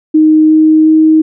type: tone with pitch steps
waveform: sine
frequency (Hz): 311.1 / 312.9 / 314.7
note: D#4 / D#4 / D#4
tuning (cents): 0 / +10 / +20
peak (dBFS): -3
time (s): 0.14-1.22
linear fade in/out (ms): 10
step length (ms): 360
effects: none